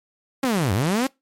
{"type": "linear two-way sweep", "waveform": "sawtooth", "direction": "down then up", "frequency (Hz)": [277.2, 87.31, 277.2], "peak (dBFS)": -15, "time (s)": [0.43, 1.07], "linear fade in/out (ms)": 5, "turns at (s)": 0.73, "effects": ["noise-tail reverb RT60 0.2 s tail -23 dB re dry", "MP3 64 kbps"]}